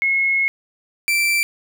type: tone pair in turn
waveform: sine / 40% pulse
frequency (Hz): 2172 / 2342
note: C#7 / D7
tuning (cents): -36 / -5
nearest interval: minor second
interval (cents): 131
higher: second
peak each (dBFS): -15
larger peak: neither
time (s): 0.02-0.48 / 1.08-1.43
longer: first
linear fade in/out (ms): 0
effects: none